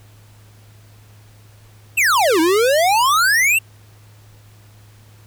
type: exponential two-way sweep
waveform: square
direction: down then up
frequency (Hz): 2795 to 310 to 2795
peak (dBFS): -13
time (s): 1.97-3.59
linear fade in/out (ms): 10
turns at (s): 2.4
effects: added 105 Hz sine -44 dBFS peak until 5.26 s + pink hiss -52 dBFS RMS until 5.26 s